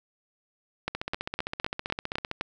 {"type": "two click trains", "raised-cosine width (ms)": 0.3, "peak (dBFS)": [-12, -15], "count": [7, 22], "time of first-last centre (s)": [[0.88, 2.411], [0.95, 2.314]], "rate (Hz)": [3.92, 15.4], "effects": []}